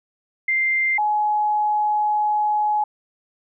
sine tone pair in turn, 2093 / 843.2 Hz, C7 / G#5, 0 / +26 cents, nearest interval octave + major third, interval 1574 cents, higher first, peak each -17 dBFS, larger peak neither, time 0.48-0.98 / 0.98-2.84 s, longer second, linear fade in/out 5 ms, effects none

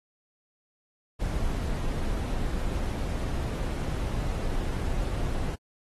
brown noise, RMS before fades -29 dBFS, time 1.19-5.56 s, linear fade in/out 20 ms, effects AAC 32 kbps

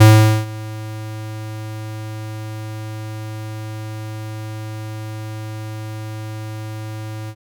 square tone with ADSR envelope, 108.6 Hz, A2, 22 cents flat, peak -4 dBFS, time 0-7.35 s, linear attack 12 ms, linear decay 440 ms, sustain -23 dB, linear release 60 ms, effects none

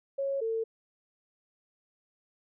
sine tone pair in turn, 550 / 449.5 Hz, C#5 / A4, -14 / +37 cents, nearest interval minor third, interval 349 cents, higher first, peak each -28 dBFS, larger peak neither, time 0.18-0.41 / 0.41-0.64 s, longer neither, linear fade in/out 10 ms, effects none

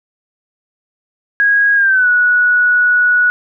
sine tone with pitch glide, 1646 to 1466.4 Hz, G#6 to F#6, -16 to -16 cents, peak -8 dBFS, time 1.4-3.3 s, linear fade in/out 0 ms, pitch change -200 cents, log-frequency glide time 1.75-2.08 s, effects none

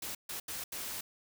white noise bursts at uneven times, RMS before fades -40 dBFS, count 4, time 0.02-0.15 / 0.29-0.4 / 0.48-0.64 / 0.72-1.01 s, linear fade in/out 5 ms, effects none

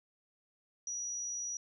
sine tone, 5820 Hz, F#8, 29 cents flat, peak -36 dBFS, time 0.87-1.57 s, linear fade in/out 2 ms, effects none

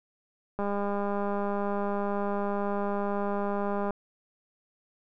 click train, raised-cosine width 1 ms, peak -18 dBFS, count 671, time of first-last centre 0.59-3.907 s, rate 202 Hz, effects none

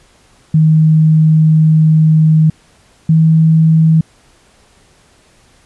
sine tone pair in turn, 157.2 / 160.23 Hz, D#3 / E3, +18 / -49 cents, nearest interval unison, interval 33 cents, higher second, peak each -5 dBFS, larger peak neither, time 0.54-2.5 / 3.09-4.01 s, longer first, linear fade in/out 5 ms, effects pink hiss -49 dBFS RMS until 5.65 s + resampled to 24000 Hz

